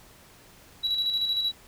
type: tone with tremolo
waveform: sine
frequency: 3909 Hz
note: B7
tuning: 19 cents flat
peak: -21 dBFS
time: 0.83-1.52 s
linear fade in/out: 20 ms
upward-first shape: square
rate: 13 Hz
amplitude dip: 45%
effects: tanh soft clip ceiling -20 dBFS + pink hiss -53 dBFS RMS until 1.67 s

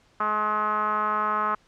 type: tone with low-pass filter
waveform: 5% pulse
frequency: 212.1 Hz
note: G#3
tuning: 37 cents sharp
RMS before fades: -25 dBFS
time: 0.2-1.55 s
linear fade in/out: 5 ms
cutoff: 1200 Hz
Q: 7.2
effects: pink hiss -61 dBFS RMS until 1.67 s + low-pass 6000 Hz 12 dB/octave

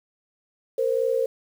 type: tone pair together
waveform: sine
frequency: 461.3 / 524 Hz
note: A#4 / C5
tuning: -18 / +2 cents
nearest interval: major second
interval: 220 cents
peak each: -23 dBFS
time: 0.78-1.26 s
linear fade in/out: 5 ms
effects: 8-bit

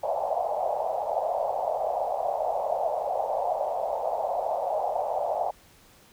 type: band-pass noise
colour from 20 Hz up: pink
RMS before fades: -28 dBFS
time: 0.03-5.51 s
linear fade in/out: 10 ms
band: 580 to 810 Hz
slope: 48 dB/octave
effects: pink hiss -56 dBFS RMS until 6.12 s

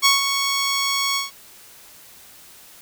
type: tone with ADSR envelope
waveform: 10% pulse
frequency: 1108.7 Hz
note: C#6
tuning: in tune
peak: -3 dBFS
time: 0.02-1.31 s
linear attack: 34 ms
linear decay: 150 ms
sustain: -8 dB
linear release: 150 ms
effects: white hiss -46 dBFS RMS until 2.81 s

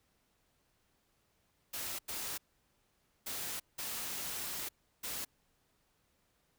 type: noise bursts at uneven times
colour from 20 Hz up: white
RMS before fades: -40 dBFS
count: 5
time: 1.73-1.99 / 2.08-2.38 / 3.26-3.6 / 3.78-4.69 / 5.03-5.25 s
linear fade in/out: 10 ms
effects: pink hiss -75 dBFS RMS until 6.58 s

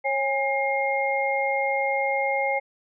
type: tone cluster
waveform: sine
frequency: 546 / 817 / 2130 Hz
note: C#5 / G#5 / C7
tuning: -26 / -29 / +30 cents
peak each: -26 dBFS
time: 0.04-2.6 s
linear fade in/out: 20 ms
effects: none

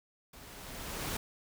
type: noise with level ramp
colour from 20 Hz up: pink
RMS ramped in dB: -53 to -35 dBFS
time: 0.33-1.17 s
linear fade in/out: 5 ms
effects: none

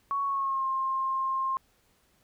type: tone with pitch glide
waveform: sine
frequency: 1114 to 1061.9 Hz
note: C#6 to C6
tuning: +8 to +25 cents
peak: -26 dBFS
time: 0.11-1.57 s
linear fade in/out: 0 ms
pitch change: -83 cents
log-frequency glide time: 0.24-0.66 s
effects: pink hiss -67 dBFS RMS until 2.23 s

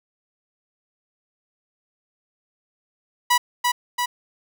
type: tone with echo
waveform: sawtooth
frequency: 978 Hz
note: B5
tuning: 17 cents flat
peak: -11 dBFS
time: 3.3-3.38 s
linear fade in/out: 10 ms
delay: 340 ms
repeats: 2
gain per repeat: -3 dB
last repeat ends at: 4.06 s
effects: none

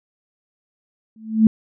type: tone with exponential growth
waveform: sine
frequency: 220 Hz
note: A3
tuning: in tune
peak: -5 dBFS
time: 1.16-1.47 s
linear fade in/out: 2 ms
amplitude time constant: 66 ms
effects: none

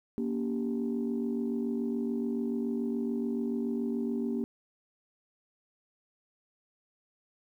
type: chord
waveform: sine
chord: G diminished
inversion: first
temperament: just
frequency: 235.2 / 282.2 / 392 Hz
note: Bb3 / Db4 / G4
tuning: +16 / +31 / 0 cents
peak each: -30 / -35 / -35 dBFS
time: 0.18-4.44 s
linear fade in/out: 0 ms
effects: tanh soft clip ceiling -22 dBFS + 11-bit

